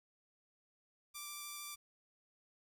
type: tone with vibrato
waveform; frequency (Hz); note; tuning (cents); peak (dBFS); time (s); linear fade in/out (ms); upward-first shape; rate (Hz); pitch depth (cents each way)
5% pulse; 1174.7; D6; 0; -33; 1.14-1.76; 20; square; 13; 8
effects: 11-bit